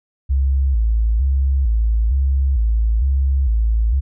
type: tone with vibrato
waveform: sine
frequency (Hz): 61.1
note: B1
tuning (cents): -18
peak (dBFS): -13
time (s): 0.29-4.01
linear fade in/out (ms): 20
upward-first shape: square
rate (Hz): 1.1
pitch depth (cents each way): 170
effects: none